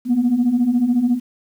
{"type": "beating tone pair", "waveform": "sine", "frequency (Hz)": [233.1, 247.1], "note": ["A#3", "B3"], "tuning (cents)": [0, 1], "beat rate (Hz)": 14, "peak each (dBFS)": [-19, -14], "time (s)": [0.05, 1.2], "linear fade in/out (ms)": 50, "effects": ["tanh soft clip ceiling -9 dBFS", "8-bit"]}